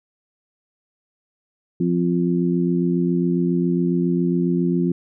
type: harmonic tone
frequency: 87.31 Hz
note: F2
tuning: in tune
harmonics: 2 / 3 / 4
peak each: -19 / -23 / -23 dBFS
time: 1.8-4.92 s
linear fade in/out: 5 ms
effects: none